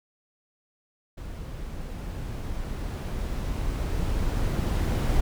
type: noise with level ramp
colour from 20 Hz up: brown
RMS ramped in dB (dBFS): -37 to -23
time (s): 1.17-5.21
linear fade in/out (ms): 10
effects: none